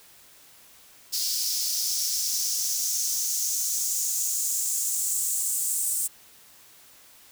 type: noise with high-pass filter sweep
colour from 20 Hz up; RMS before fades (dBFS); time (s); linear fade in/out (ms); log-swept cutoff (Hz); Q
white; -27; 1.12-6.08; 20; 4900 to 8300; 3.6
effects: white hiss -53 dBFS RMS until 7.31 s